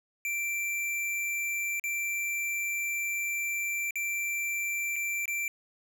square tone with dropouts, 2349 Hz, D7, in tune, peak -30 dBFS, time 0.25-5.48 s, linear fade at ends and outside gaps 1 ms, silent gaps 1.797-1.839 / 3.908-3.956 / 4.959-4.963 / 5.256-5.279 s, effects none

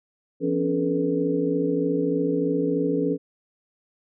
sine tone cluster, 171.1 / 259.3 / 282.5 / 429 / 483 Hz, F3 / C4 / C#4 / A4 / B4, -35 / -15 / +33 / -44 / -39 cents, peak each -29 / -33 / -24 / -26 / -28 dBFS, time 0.4-3.18 s, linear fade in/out 50 ms, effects none

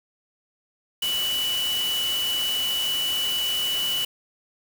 sine tone in noise, 2960 Hz, F#7, in tune, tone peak -23 dBFS, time 1.02-4.05 s, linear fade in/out 5 ms, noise white, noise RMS -32 dBFS, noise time 1.02-4.05 s, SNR +6 dB, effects none

